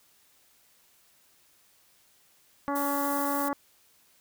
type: harmonic tone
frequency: 282.8 Hz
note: C#4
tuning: 35 cents sharp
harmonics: 1 / 2 / 3 / 4 / 5 / 6 / 7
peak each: -31 / -34 / -33 / -33 / -41 / -45 / -48 dBFS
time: 2.68-3.53 s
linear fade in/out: 0 ms
type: noise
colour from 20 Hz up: violet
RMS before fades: -35 dBFS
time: 2.75-3.49 s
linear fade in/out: 10 ms
effects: white hiss -63 dBFS RMS until 4.2 s